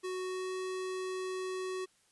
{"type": "tone with pitch glide", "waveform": "square", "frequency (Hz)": [370, 372.8], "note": ["F#4", "F#4"], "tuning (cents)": [0, 13], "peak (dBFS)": -36, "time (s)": [0.03, 1.86], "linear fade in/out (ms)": 20, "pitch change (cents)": 13, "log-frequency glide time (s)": [0.18, 0.54], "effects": ["white hiss -69 dBFS RMS until 2.11 s", "resampled to 24000 Hz"]}